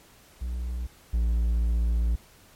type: tone pair in turn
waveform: triangle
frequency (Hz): 60.8 / 57.52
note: B1 / A#1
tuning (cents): -26 / -22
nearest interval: minor second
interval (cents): 96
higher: first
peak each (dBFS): -26 / -19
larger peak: second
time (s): 0.41-0.87 / 1.13-2.16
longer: second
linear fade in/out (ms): 10
effects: pink hiss -55 dBFS RMS until 2.55 s + MP3 64 kbps